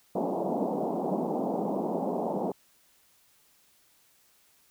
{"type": "band-pass noise", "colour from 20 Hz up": "pink", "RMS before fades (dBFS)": -30, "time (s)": [0.15, 2.52], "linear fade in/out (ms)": 5, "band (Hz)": [180, 890], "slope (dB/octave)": 48, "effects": ["white hiss -64 dBFS RMS until 4.7 s"]}